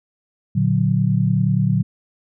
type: chord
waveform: sine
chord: Bb augmented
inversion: none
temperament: equal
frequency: 116.54 / 146.83 / 185 Hz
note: Bb2 / D3 / F#3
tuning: 0 / 0 / 0 cents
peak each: -19 dBFS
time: 0.55-1.83 s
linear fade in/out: 10 ms
effects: none